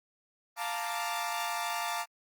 sawtooth chord, Bb major seventh, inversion second, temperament equal, 698.5 / 880 / 932.3 / 1174.7 Hz, F5 / A5 / Bb5 / D6, 0 / 0 / 0 / 0 cents, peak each -33 / -33 / -35 / -34 dBFS, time 0.56-2.06 s, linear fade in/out 50 ms, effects Opus 24 kbps

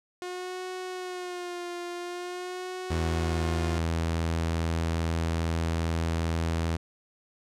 sawtooth tone with vibrato, 359.2 Hz, F4, 49 cents sharp, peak -30 dBFS, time 0.22-3.78 s, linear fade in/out 0 ms, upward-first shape sine, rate 0.47 Hz, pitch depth 45 cents each way
sawtooth tone, 82.41 Hz, E2, in tune, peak -22 dBFS, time 2.9-6.77 s, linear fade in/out 10 ms
effects low-pass 9000 Hz 12 dB/octave

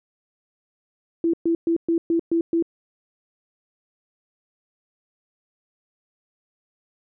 sine tone bursts, 333.6 Hz, E4, 21 cents sharp, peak -17 dBFS, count 7, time 1.24-2.625 s, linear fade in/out 2 ms, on 95 ms, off 120 ms, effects none

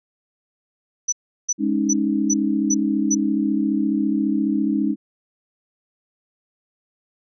sine tone bursts, 5960 Hz, F#8, 12 cents sharp, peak -17 dBFS, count 6, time 1.08-3.15 s, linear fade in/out 10 ms, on 45 ms, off 360 ms
sine chord, Ab suspended fourth, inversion none, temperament just, 207.7 / 276.9 / 311.5 Hz, Ab3 / Db4 / Eb4, 0 / -2 / +2 cents, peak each -22 dBFS, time 1.58-4.96 s, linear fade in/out 50 ms
effects none

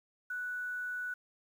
sine tone with quantisation, 1480 Hz, F#6, in tune, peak -35 dBFS, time 0.3-1.14 s, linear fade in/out 5 ms, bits 10, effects none

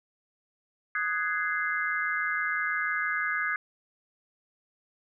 sine chord, Ab dominant seventh, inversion second, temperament just, 1245.9 / 1495.1 / 1661.2 / 2077 Hz, Eb6 / Gb6 / Ab6 / C7, +2 / +18 / 0 / -13 cents, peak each -33 / -33 / -30 / -33 dBFS, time 0.95-3.56 s, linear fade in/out 2 ms, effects none

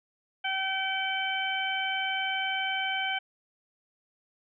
harmonic tone, 768 Hz, G5, 36 cents flat, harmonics 1 / 2 / 3 / 4, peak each -33 / -33 / -33 / -33 dBFS, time 0.44-3.19 s, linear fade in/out 10 ms, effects none

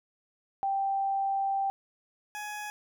sine / 20% pulse tone pair in turn, 784 / 838.5 Hz, G5 / G#5, 0 / +16 cents, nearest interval minor second, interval 116 cents, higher second, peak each -26 / -31 dBFS, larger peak first, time 0.63-1.7 / 2.35-2.7 s, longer first, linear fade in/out 0 ms, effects none

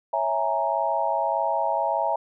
sine chord, A# half-diminished seventh, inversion first, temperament equal, 554.4 / 659.3 / 830.6 / 932.3 Hz, C#5 / E5 / G#5 / A#5, 0 / 0 / 0 / 0 cents, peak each -30 / -26 / -27 / -26 dBFS, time 0.13-2.16 s, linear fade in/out 5 ms, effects none

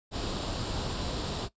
pink noise with comb filter, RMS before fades -33 dBFS, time 0.11-1.49 s, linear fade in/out 50 ms, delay 0.24 ms, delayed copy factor +0.6, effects noise-tail reverb RT60 0.1 s tail -17 dB re dry + resampled to 16000 Hz

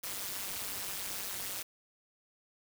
white noise with amplitude modulation, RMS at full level -35 dBFS, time 0.03-1.63 s, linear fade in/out 10 ms, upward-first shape sine, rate 196 Hz, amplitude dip 95%, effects none

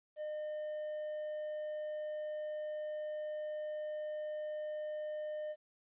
triangle tone, 608 Hz, D#5, 40 cents flat, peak -36 dBFS, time 0.16-5.56 s, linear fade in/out 50 ms, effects resampled to 8000 Hz + 13-bit

